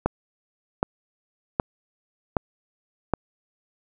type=click train; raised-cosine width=1 ms; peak=-6 dBFS; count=5; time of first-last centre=0.06-3.137 s; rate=1.3 Hz; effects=none